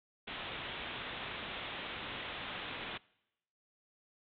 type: low-pass noise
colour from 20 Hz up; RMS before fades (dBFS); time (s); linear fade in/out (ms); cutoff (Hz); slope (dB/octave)
white; -43; 0.27-2.98; 10; 3700; 96
effects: noise-tail reverb RT60 0.9 s tail -24 dB re dry